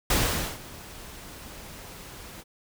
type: noise with ADSR envelope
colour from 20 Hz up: pink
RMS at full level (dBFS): -22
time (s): 0.1-2.44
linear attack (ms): 4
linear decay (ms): 470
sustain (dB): -21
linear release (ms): 37
effects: none